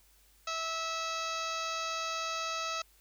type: harmonic tone with a mistuned harmonic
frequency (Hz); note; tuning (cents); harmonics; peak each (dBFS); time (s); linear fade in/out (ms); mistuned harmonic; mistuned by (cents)
652; E5; -19; 1 / 2 / 3 / 4 / 5 / 6 / 7 / 8 / 9 / 10; -42 / -36 / -47 / -41 / -48 / -42 / -46 / -46 / -50 / -46; 0.47-2.82; 5; 8; -22
effects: added 50 Hz sine -65 dBFS peak until 3 s + white hiss -65 dBFS RMS until 3 s